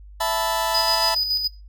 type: chord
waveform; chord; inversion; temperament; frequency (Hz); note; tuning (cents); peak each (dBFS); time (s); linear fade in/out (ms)
sawtooth; E suspended fourth; none; just; 659.3 / 879 / 988.9; E5 / A5 / B5; 0 / -2 / +2; -21; 0.2-1.15; 10
type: tone with tremolo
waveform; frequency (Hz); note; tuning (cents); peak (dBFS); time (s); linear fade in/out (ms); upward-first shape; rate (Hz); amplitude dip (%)
triangle; 4974; D#8; -1; -17; 0.74-1.48; 10; square; 7.1; 45
effects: noise-tail reverb RT60 0.3 s tail -23 dB re dry + added 50 Hz sine -40 dBFS peak until 1.68 s